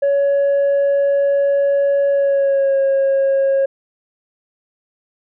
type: tone with pitch glide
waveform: sine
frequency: 561 to 544.7 Hz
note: C#5 to C#5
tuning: +21 to -30 cents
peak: -10 dBFS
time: 0.02-3.66 s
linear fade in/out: 10 ms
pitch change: -51 cents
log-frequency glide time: 2.1-2.79 s
effects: tanh soft clip ceiling -11 dBFS